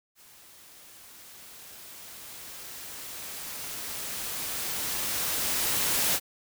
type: noise with level ramp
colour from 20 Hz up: white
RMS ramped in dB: -54 to -25 dBFS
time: 0.15-6.2 s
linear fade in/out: 50 ms
effects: none